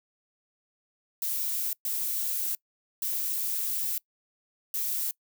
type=noise bursts at uneven times; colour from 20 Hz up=violet; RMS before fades=-30 dBFS; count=4; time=1.22-1.73 / 1.85-2.55 / 3.02-3.98 / 4.74-5.11 s; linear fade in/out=2 ms; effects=noise-tail reverb RT60 0.1 s tail -24 dB re dry